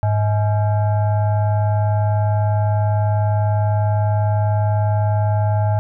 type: tone with frequency modulation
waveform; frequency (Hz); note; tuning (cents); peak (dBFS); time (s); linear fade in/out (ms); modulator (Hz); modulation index
sine; 103.83; G#2; 0; -14; 0.03-5.79; 0; 740; 0.58
effects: none